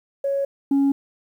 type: tone pair in turn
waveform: sine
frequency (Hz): 554.4 / 277.2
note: C#5 / C#4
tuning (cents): 0 / 0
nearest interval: octave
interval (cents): 1200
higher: first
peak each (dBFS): -19 / -13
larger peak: second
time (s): 0.24-0.45 / 0.71-0.92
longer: neither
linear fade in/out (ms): 5
effects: tanh soft clip ceiling -14 dBFS + 9-bit